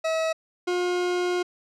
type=tone pair in turn; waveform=40% pulse; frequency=644 / 357.3 Hz; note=E5 / F4; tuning=-41 / +40 cents; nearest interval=minor seventh; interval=1019 cents; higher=first; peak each=-22 dBFS; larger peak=neither; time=0.04-0.33 / 0.67-1.43 s; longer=second; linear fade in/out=10 ms; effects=low-pass 6000 Hz 12 dB/octave